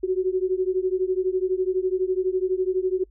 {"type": "beating tone pair", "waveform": "sine", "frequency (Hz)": [367, 379], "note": ["F#4", "F#4"], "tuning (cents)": [-14, 42], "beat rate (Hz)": 12, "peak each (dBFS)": [-23, -24], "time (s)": [0.03, 3.04], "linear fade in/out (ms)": 10, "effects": ["noise-tail reverb RT60 0.1 s tail -26 dB re dry", "added 50 Hz sine -51 dBFS peak until 3.1 s"]}